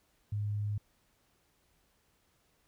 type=tone; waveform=sine; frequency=103.83 Hz; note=G#2; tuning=in tune; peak=-31 dBFS; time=0.32-0.78 s; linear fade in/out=5 ms; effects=pink hiss -72 dBFS RMS until 2.67 s